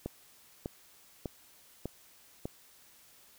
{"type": "click train", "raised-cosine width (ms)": 2, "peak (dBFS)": -22, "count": 5, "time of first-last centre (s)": [0.06, 2.455], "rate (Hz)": 1.67, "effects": ["white hiss -60 dBFS RMS until 3.38 s"]}